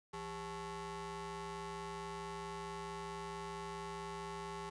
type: ring-modulated tone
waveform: 25% pulse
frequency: 233.1 Hz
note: A#3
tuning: in tune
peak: -36 dBFS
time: 0.13-4.7 s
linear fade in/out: 10 ms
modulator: 635 Hz
effects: resampled to 22050 Hz